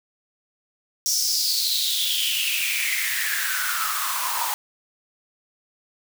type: noise with high-pass filter sweep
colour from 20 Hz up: white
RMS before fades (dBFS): -24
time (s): 1.06-4.54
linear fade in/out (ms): 0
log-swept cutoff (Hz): 5800 to 880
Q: 7.1
effects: none